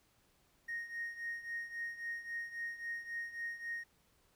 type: tone with tremolo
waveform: triangle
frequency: 1863 Hz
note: A#6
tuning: 2 cents flat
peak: -33 dBFS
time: 0.68-3.84 s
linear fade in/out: 10 ms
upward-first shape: triangle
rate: 3.7 Hz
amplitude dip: 85%
effects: tanh soft clip ceiling -34 dBFS + pink hiss -72 dBFS RMS until 4.35 s